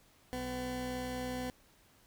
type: tone pair together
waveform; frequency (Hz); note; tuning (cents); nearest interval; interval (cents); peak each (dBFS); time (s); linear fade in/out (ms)
20% pulse; 62.53 / 251.7; B1 / B3; +22 / +33; 2 octaves; 2411; -40 / -32; 0.33-1.5; 0
effects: pink hiss -65 dBFS RMS until 2.06 s